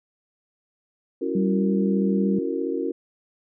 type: chord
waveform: sine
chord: F# dominant seventh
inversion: second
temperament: just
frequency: 277.5 / 333 / 370 / 462.5 Hz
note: C#4 / E4 / F#4 / A#4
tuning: +2 / +18 / 0 / -14 cents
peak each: -29 dBFS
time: 1.21-2.92 s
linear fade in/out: 10 ms
type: tone with pitch glide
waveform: sine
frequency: 193.2 to 196.12 Hz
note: G3 to G3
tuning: -25 to +1 cents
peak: -20 dBFS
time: 1.35-2.39 s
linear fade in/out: 5 ms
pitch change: +26 cents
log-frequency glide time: 1.51-1.69 s
effects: none